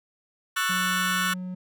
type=chord; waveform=sawtooth; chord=F# minor seventh; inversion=second; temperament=just; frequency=1110 / 1332 / 1480 / 1776 Hz; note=C#6 / E6 / F#6 / A6; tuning=+2 / +18 / 0 / +16 cents; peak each=-26 / -27 / -23 / -27 dBFS; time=0.56-1.34 s; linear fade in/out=10 ms
type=tone; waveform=triangle; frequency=182.8 Hz; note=F#3; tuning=21 cents flat; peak=-29 dBFS; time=0.69-1.55 s; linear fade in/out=10 ms
effects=none